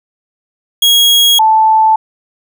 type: tone pair in turn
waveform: 40% pulse / sine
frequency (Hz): 3300 / 877.3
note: G#7 / A5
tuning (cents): -12 / -5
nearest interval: octave + major seventh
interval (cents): 2293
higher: first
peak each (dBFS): -5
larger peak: neither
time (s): 0.82-1.39 / 1.39-1.96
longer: neither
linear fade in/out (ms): 5
effects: none